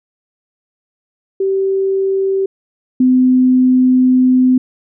sine tone pair in turn, 386.8 / 255 Hz, G4 / C4, -23 / -44 cents, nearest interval perfect fifth, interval 721 cents, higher first, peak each -12 / -7 dBFS, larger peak second, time 1.4-2.46 / 3-4.58 s, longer second, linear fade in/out 5 ms, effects none

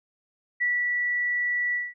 sine tone with ADSR envelope, 1950 Hz, B6, 23 cents flat, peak -21 dBFS, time 0.6-1.94 s, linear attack 20 ms, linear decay 220 ms, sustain -2 dB, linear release 200 ms, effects none

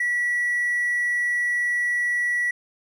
triangle tone with hard clipping, 1943 Hz, B6, 29 cents flat, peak -21 dBFS, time 0-2.51 s, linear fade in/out 5 ms, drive 4 dB, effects none

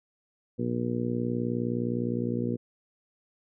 harmonic tone, 59.7 Hz, A#1, 42 cents sharp, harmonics 2 / 3 / 4 / 5 / 6 / 7 / 8, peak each -33 / -36 / -30 / -39 / -35 / -40 / -36 dBFS, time 0.58-2.57 s, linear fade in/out 20 ms, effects none

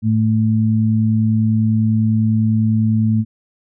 sine tone pair together, 110 / 220 Hz, A2 / A3, 0 / 0 cents, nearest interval octave, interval 1200 cents, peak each -15 dBFS, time 0.02-3.25 s, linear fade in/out 50 ms, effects none

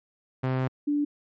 sawtooth / sine tone pair in turn, 130 / 291.8 Hz, C3 / D4, -11 / -11 cents, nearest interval octave + major second, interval 1400 cents, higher second, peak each -20 / -22 dBFS, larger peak first, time 0.43-0.68 / 0.87-1.05 s, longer first, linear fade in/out 10 ms, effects low-pass 2000 Hz 12 dB/octave + MP3 48 kbps

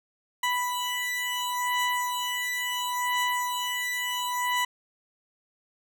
20% pulse beating tone pair, 987.8 / 988.52 Hz, B5 / B5, 0 / +1 cents, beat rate 0.72 Hz, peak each -24 / -25 dBFS, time 0.43-4.65 s, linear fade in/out 5 ms, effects none

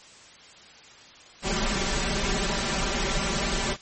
pink noise with comb filter, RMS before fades -26 dBFS, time 1.42-3.77 s, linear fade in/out 50 ms, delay 5.1 ms, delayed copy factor +0.95, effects white hiss -49 dBFS RMS until 3.81 s + MP3 32 kbps

